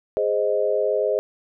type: chord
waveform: sine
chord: Ab major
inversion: none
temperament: equal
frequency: 415.3 / 523.3 / 622.3 Hz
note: Ab4 / C5 / Eb5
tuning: 0 / 0 / 0 cents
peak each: -23 dBFS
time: 0.17-1.19 s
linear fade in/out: 0 ms
effects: none